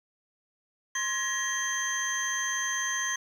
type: tone cluster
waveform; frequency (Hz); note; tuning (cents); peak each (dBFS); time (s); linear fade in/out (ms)
sine; 1055 / 1683 / 1896 / 3197 / 6260; C6 / G#6 / A#6 / G7 / G8; +14 / +23 / +29 / +33 / -3; -36 / -34 / -31 / -37 / -31; 0.95-3.16; 5
effects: tanh soft clip ceiling -21 dBFS + 9-bit